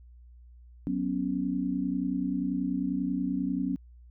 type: chord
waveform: sine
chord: F# suspended fourth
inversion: none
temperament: equal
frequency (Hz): 185 / 246.9 / 277.2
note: F#3 / B3 / C#4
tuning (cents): 0 / 0 / 0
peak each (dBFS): -32 / -32 / -30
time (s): 0.87-3.76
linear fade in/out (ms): 0
effects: added 60 Hz sine -49 dBFS peak until 4.1 s